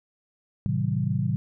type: chord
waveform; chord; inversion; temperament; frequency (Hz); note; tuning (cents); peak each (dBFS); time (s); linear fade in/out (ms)
sine; A diminished seventh; none; just; 110 / 132 / 158.4 / 190.08; A2 / C3 / Eb3 / Gb3; 0 / +16 / +31 / +47; -28 / -27 / -29 / -29; 0.66-1.36; 0
effects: none